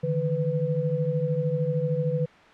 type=tone cluster; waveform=sine; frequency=146.9 / 160.1 / 497.5 Hz; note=D3 / D#3 / B4; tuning=+1 / +50 / +13 cents; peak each=-27 / -28 / -27 dBFS; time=0.03-2.26 s; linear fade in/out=10 ms; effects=white hiss -50 dBFS RMS until 2.53 s + low-pass 2000 Hz 12 dB/octave